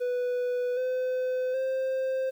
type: tone with pitch steps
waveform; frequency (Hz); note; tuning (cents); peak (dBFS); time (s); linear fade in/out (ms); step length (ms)
triangle; 493.9 / 509.3 / 525.1; B4 / C5 / C5; 0 / -47 / +6; -24; 0-2.31; 20; 770
effects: 10-bit